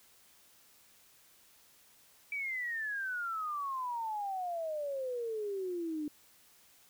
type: exponential sweep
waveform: sine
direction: down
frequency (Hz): 2320 to 293.7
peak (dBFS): -34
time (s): 2.32-6.08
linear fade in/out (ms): 2
effects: white hiss -63 dBFS RMS until 6.89 s